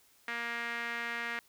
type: tone with band-pass filter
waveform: sawtooth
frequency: 235 Hz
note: A#3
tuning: 14 cents sharp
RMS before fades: -37 dBFS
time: 0.28-1.39 s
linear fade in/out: 0 ms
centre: 1900 Hz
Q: 3.2
effects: white hiss -65 dBFS RMS until 1.48 s